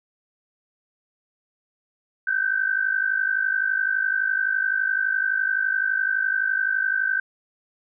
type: tone pair together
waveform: sine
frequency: 1520.2 / 1572 Hz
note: F#6 / G6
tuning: +46 / +4 cents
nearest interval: minor second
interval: 58 cents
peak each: -23 dBFS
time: 2.27-7.2 s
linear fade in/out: 5 ms
effects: none